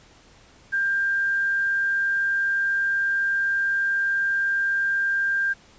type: tone with quantisation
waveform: sine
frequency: 1592 Hz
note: G6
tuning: 26 cents sharp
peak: -20 dBFS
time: 0.72-5.54 s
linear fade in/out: 20 ms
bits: 8
effects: pink hiss -53 dBFS RMS until 5.78 s + resampled to 16000 Hz